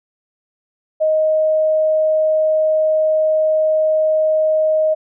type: tone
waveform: sine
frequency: 625 Hz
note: D#5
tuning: 8 cents sharp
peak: -12 dBFS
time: 1-4.95 s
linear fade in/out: 20 ms
effects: none